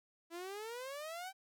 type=exponential sweep; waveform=sawtooth; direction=up; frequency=329.6 to 784 Hz; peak=-39 dBFS; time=0.3-1.33 s; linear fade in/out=50 ms; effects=none